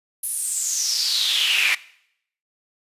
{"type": "noise with high-pass filter sweep", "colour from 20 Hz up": "brown", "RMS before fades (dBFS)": -22, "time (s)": [0.23, 1.75], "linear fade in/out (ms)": 5, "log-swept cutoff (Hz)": [11000, 2200], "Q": 6.1, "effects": ["noise-tail reverb RT60 0.7 s tail -20 dB re dry", "resampled to 32000 Hz"]}